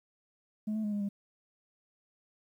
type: tone with pitch steps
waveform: sine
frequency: 213.6 / 217.8 / 208.9 / 205.1 / 200.8 Hz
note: G#3 / A3 / G#3 / G#3 / G3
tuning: +49 / -17 / +10 / -21 / +42 cents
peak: -28 dBFS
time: 0.67-1.09 s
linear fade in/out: 10 ms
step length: 84 ms
effects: tanh soft clip ceiling -29 dBFS + 11-bit